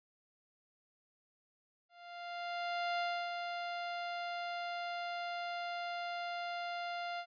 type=tone with ADSR envelope; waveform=sawtooth; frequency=697 Hz; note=F5; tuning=4 cents flat; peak=-29 dBFS; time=1.89-7.26 s; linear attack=1100 ms; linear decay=300 ms; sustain=-5 dB; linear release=68 ms; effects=resampled to 11025 Hz